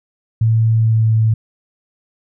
sine tone with pitch glide, 112.5 to 110.89 Hz, A2 to A2, +39 to +14 cents, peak -10 dBFS, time 0.41-1.34 s, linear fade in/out 5 ms, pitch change -25 cents, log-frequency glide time 0.71-1.13 s, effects none

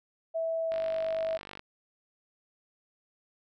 sine tone with pitch glide, 654 to 648 Hz, E5 to E5, -14 to -30 cents, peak -28 dBFS, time 0.34-1.38 s, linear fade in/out 20 ms, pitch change -16 cents, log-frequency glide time 0.6-0.99 s
click train, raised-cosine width 0.3 ms, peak -26 dBFS, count 44, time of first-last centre 0.72-1.594 s, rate 49.2 Hz
effects none

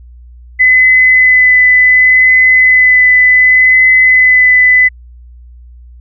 sine tone with vibrato, 2014 Hz, B6, 33 cents sharp, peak -3 dBFS, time 0.59-4.89 s, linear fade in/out 20 ms, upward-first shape sine, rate 0.68 Hz, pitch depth 10 cents each way, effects added 60 Hz sine -32 dBFS peak until 6 s

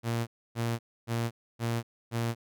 sawtooth tone bursts, 116.54 Hz, A#2, in tune, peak -24 dBFS, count 5, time 0.03-2.35 s, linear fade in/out 50 ms, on 240 ms, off 280 ms, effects none

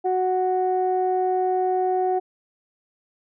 sine tone pair together, 370 / 740 Hz, F#4 / F#5, 0 / 0 cents, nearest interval octave, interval 1200 cents, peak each -21 dBFS, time 0.04-2.2 s, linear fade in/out 20 ms, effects tanh soft clip ceiling -13 dBFS

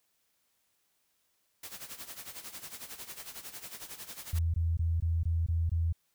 white noise with tremolo, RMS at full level -42 dBFS, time 1.63-4.39 s, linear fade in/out 5 ms, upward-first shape sine, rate 11 Hz, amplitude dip 75%
sine tone bursts, 82.9 Hz, E2, 10 cents sharp, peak -26 dBFS, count 7, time 4.33-5.926 s, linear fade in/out 5 ms, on 210 ms, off 21 ms
effects white hiss -75 dBFS RMS until 6.14 s

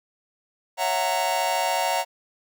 45% pulse chord, F# dominant seventh, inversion second, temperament just, 555 / 666 / 740 / 925 Hz, C#5 / E5 / F#5 / A#5, +2 / +18 / 0 / -14 cents, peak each -31 / -28 / -27 / -26 dBFS, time 0.77-2.05 s, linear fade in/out 50 ms, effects none

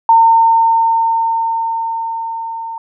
sine tone with level ramp, 910 Hz, A#5, 42 cents flat, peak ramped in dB -4 to -22 dBFS, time 0.09-2.78 s, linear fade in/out 2 ms, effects none

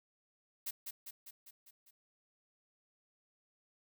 blue noise with echo, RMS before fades -39 dBFS, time 0.66-0.71 s, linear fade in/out 10 ms, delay 200 ms, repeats 6, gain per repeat -4 dB, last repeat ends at 1.91 s, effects none

